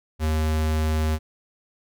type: tone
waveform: square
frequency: 78.1 Hz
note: D#2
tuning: 7 cents sharp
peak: -21 dBFS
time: 0.19-1.19 s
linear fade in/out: 50 ms
effects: none